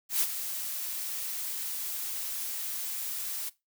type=noise with ADSR envelope; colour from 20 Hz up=blue; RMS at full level=-25 dBFS; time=0.09-3.5 s; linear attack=120 ms; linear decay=52 ms; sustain=-10 dB; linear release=18 ms; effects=noise-tail reverb RT60 0.2 s tail -18 dB re dry